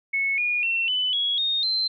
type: tone with pitch steps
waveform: sine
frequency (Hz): 2200 / 2441 / 2709 / 3005 / 3335 / 3700 / 4105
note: C#7 / D#7 / E7 / F#7 / G#7 / A#7 / C8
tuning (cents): -14 / -34 / +47 / +26 / +7 / -14 / -34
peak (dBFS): -21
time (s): 0.13-1.88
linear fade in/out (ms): 10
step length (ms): 250
effects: none